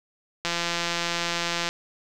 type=click train; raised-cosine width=0.2 ms; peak=-9 dBFS; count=213; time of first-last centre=0.45-1.69 s; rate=171 Hz; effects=none